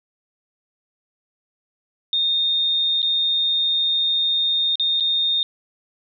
sine tone with dropouts, 3667 Hz, A#7, 29 cents flat, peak -17 dBFS, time 2.13-5.43 s, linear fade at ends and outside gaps 1 ms, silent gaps 3.019-3.028 / 4.756-4.797 / 5-5.006 s, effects none

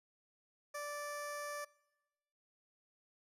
15% pulse tone with notch filter, 585 Hz, D5, 7 cents flat, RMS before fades -43 dBFS, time 0.74-1.65 s, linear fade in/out 10 ms, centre 2800 Hz, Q 1.7, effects noise-tail reverb RT60 1.0 s tail -23 dB re dry + resampled to 32000 Hz

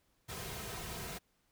pink noise with comb filter, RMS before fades -43 dBFS, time 0.28-1.19 s, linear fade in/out 20 ms, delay 3.5 ms, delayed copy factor -0.6, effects pink hiss -75 dBFS RMS until 1.51 s

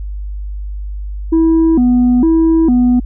sine tone with vibrato, 283.4 Hz, C#4, 38 cents sharp, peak -5 dBFS, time 1.32-3 s, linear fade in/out 10 ms, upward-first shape square, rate 1.1 Hz, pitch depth 240 cents each way, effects tanh soft clip ceiling -6 dBFS + added 50 Hz sine -20 dBFS peak until 3.05 s

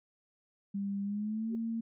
sine tone with pitch glide, 199.3 to 227.6 Hz, G3 to A#3, +29 to -41 cents, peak -32 dBFS, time 0.74-1.81 s, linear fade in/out 10 ms, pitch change +230 cents, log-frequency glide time 1.03-1.52 s
sine tone with exponential growth, 384.3 Hz, G4, 34 cents flat, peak -38 dBFS, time 1.45-1.55 s, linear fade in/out 0 ms, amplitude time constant 20 ms
effects none

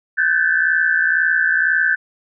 sine tone cluster, 1511 / 1573 / 1739 Hz, F#6 / G6 / A6, +36 / +6 / -21 cents, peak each -18 dBFS, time 0.17-1.96 s, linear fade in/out 20 ms, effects none

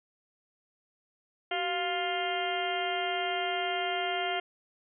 harmonic tone with a mistuned harmonic, 351 Hz, F4, 9 cents sharp, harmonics 1 / 2 / 3 / 4 / 5 / 6 / 7 / 8 / 9, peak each -36 / -32 / -45 / -38 / -43 / -37 / -47 / -39 / -39 dBFS, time 1.51-4.4 s, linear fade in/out 5 ms, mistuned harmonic 1, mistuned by +130 cents, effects none

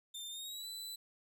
sawtooth tone with pitch glide, 3592 to 3986 Hz, A7 to B7, +35 to +15 cents, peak -40 dBFS, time 0.14-0.96 s, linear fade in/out 10 ms, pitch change +180 cents, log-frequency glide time 0.29-0.67 s, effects none

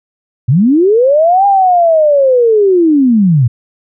sine linear two-way sweep, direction up then down, 110 to 810 to 110 Hz, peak -5 dBFS, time 0.48-3.48 s, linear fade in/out 10 ms, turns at 1.46 s, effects none

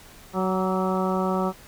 harmonic tone with a mistuned harmonic, 187.1 Hz, F#3, 20 cents sharp, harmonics 1 / 2 / 3 / 4 / 5 / 6 / 7, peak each -25 / -28 / -30 / -31 / -32 / -33 / -33 dBFS, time 0.33-1.53 s, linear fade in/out 50 ms, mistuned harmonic 6, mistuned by +42 cents, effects pink hiss -48 dBFS RMS until 1.67 s

